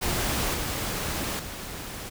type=noise with level steps; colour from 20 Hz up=pink; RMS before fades=-27 / -30 / -37 dBFS; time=0.01-2.1 s; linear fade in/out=20 ms; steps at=0.54 / 1.39 s; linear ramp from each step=5 ms; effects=none